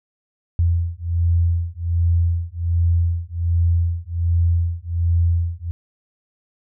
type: beating tone pair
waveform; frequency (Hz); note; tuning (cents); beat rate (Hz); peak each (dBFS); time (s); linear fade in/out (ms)
sine; 84.5 / 85.8; E2 / F2; +43 / -30; 1.3; -19; 0.59-5.71; 0
effects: none